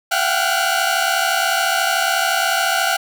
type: tone cluster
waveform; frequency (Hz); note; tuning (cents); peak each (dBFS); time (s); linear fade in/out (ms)
sawtooth; 679 / 751 / 785 / 1411 / 1482; F5 / F#5 / G5 / F6 / F#6; -49 / +26 / +2 / +17 / +2; -19; 0.11-2.97; 10
effects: none